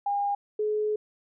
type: tone pair in turn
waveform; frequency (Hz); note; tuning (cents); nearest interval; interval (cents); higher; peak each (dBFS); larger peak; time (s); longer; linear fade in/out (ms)
sine; 809 / 424.9; G#5 / G#4; -46 / +40; major seventh; 1114; first; -24; neither; 0.06-0.35 / 0.59-0.96; second; 5
effects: none